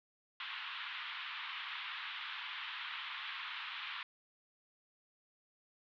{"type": "band-pass noise", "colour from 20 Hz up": "white", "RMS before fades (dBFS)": -44, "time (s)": [0.4, 4.03], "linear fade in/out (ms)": 2, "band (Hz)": [960, 3600], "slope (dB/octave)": 48, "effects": []}